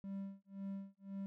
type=tone with tremolo; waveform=triangle; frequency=196 Hz; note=G3; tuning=in tune; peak=-38 dBFS; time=0.04-1.26 s; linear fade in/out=0 ms; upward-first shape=sine; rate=1.9 Hz; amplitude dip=100%; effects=none